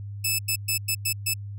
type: tone bursts at uneven times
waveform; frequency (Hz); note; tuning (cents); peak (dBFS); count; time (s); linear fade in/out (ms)
10% pulse; 2613; E7; -16; -14; 6; 0.24-0.39 / 0.48-0.56 / 0.68-0.78 / 0.88-0.95 / 1.05-1.13 / 1.26-1.34; 10
effects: added 101 Hz sine -33 dBFS peak until 1.58 s